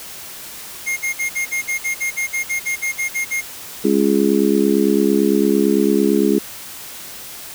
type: tone bursts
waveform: square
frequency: 2135 Hz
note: C7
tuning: 34 cents sharp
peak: -19 dBFS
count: 16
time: 0.86-3.415 s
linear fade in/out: 20 ms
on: 110 ms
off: 53 ms
type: harmonic tone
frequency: 68.9 Hz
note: C#2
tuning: 10 cents flat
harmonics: 3 / 4 / 5 / 6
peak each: -18 / -18 / -18 / -18 dBFS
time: 3.84-6.39 s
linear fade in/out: 10 ms
effects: white hiss -34 dBFS RMS until 7.54 s